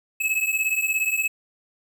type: beating tone pair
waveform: square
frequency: 2573 / 2590 Hz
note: E7 / E7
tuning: -43 / -31 cents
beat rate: 17 Hz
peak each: -26 / -24 dBFS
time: 0.2-1.28 s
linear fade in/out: 10 ms
effects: 9-bit